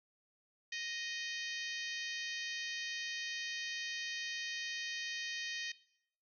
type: harmonic tone with a mistuned harmonic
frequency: 622.3 Hz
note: D#5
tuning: in tune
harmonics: 3 / 4 / 5 / 6 / 7 / 8 / 9 / 10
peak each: -43 / -45 / -47 / -49 / -50 / -51 / -52 / -53 dBFS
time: 0.72-5.72 s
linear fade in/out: 5 ms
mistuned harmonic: 8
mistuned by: -41 cents
effects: noise-tail reverb RT60 0.7 s tail -19 dB re dry